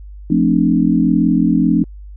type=chord; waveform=sine; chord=D minor seventh; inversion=first; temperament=equal with one note detuned; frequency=174.61 / 220 / 261.6 / 299.8 Hz; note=F3 / A3 / C4 / D4; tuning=0 / 0 / 0 / +36 cents; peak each=-16 dBFS; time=0.3-1.84 s; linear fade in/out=5 ms; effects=added 50 Hz sine -31 dBFS peak until 2.16 s